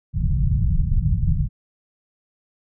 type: low-pass noise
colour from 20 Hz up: pink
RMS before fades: -19 dBFS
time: 0.13-1.49 s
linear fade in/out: 50 ms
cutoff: 170 Hz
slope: 48 dB/octave
effects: none